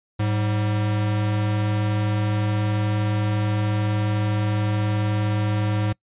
square tone pair together, 105.8 / 194.26 Hz, G#2 / G3, +33 / -15 cents, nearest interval major seventh, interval 1052 cents, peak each -21 / -32 dBFS, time 0.19-5.93 s, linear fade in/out 10 ms, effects noise-tail reverb RT60 0.1 s tail -25 dB re dry + resampled to 8000 Hz

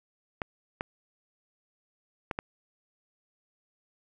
clicks, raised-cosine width 0.5 ms, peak -16 dBFS, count 4, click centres 0.418 / 0.809 / 2.312 / 2.389 s, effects none

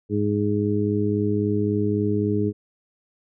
harmonic tone, 103.7 Hz, G#2, 2 cents flat, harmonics 1 / 2 / 3 / 4, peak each -25 / -25 / -25 / -25 dBFS, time 0.09-2.53 s, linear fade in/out 50 ms, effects none

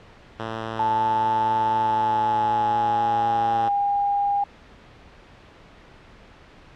5% pulse tone, 112 Hz, A2, 31 cents sharp, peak -17 dBFS, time 0.39-3.69 s, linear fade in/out 10 ms
sine tone with pitch glide, 876 to 807.9 Hz, A5 to G#5, -8 to -48 cents, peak -19 dBFS, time 0.79-4.44 s, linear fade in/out 5 ms, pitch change -140 cents, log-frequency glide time 1.75-3.63 s
effects pink hiss -48 dBFS RMS until 6.75 s + low-pass 3000 Hz 12 dB/octave

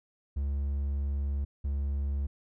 triangle tone pair in turn, 70.1 / 70.1 Hz, C#2 / C#2, +20 / +20 cents, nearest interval unison, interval 0 cents, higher neither, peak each -26 dBFS, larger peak neither, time 0.36-1.45 / 1.64-2.27 s, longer first, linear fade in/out 10 ms, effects none

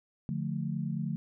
sine chord, D minor, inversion none, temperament just, 146.83 / 176.2 / 220.2 Hz, D3 / F3 / A3, 0 / +16 / +2 cents, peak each -34 / -35 / -36 dBFS, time 0.29-1.16 s, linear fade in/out 0 ms, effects none

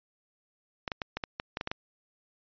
clicks, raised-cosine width 0.3 ms, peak -16 dBFS, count 10, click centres 0.878 / 0.918 / 1.018 / 1.17 / 1.238 / 1.399 / 1.571 / 1.611 / 1.674 / 1.715 s, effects resampled to 11025 Hz

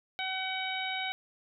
harmonic tone, 756 Hz, F#5, 37 cents sharp, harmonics 1 / 2 / 3 / 4 / 5, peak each -37 / -40 / -36 / -40 / -39 dBFS, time 0.19-1.12 s, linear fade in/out 0 ms, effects none

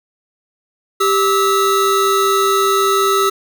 square tone pair together, 392.2 / 1297.3 Hz, G4 / E6, +1 / -28 cents, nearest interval octave + major sixth, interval 2071 cents, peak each -16 / -15 dBFS, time 1-3.3 s, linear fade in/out 10 ms, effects none

